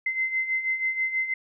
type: beating tone pair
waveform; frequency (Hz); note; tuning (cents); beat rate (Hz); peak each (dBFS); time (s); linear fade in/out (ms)
sine; 2061 / 2067.2; C7 / C7; -27 / -21; 6.2; -31 / -25; 0.06-1.34; 5
effects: none